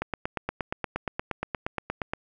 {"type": "click train", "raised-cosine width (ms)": 0.5, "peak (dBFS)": -13, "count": 19, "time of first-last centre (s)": [0.02, 2.135], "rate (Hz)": 8.51, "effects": []}